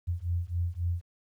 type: beating tone pair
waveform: sine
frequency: 85 / 88.7 Hz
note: F2 / F2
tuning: -46 / +27 cents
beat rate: 3.7 Hz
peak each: -31 dBFS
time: 0.07-1.02 s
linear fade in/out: 20 ms
effects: 11-bit